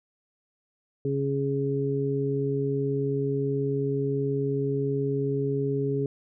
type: harmonic tone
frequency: 138.59 Hz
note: C#3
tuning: in tune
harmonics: 1 / 2 / 3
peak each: -28 / -31 / -27 dBFS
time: 1.05-6.06 s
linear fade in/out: 2 ms
effects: none